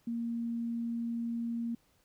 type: tone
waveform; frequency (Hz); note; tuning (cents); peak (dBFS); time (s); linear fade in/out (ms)
sine; 233.1; A#3; 0; -32; 0.07-1.75; 5
effects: pink hiss -70 dBFS RMS until 2.04 s